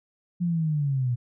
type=linear sweep; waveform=sine; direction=down; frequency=177.8 to 118.8 Hz; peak=-22 dBFS; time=0.4-1.16 s; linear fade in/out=20 ms; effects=none